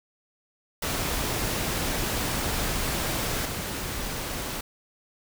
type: noise with level steps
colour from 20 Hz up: pink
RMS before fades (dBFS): -28 / -32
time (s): 0.82-4.61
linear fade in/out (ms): 5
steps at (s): 3.45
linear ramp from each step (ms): 5
effects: none